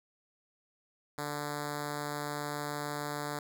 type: tone with notch filter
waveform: 5% pulse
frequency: 146.83 Hz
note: D3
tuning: in tune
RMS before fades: -37 dBFS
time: 1.18-3.39 s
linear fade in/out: 2 ms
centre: 2600 Hz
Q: 1.5
effects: none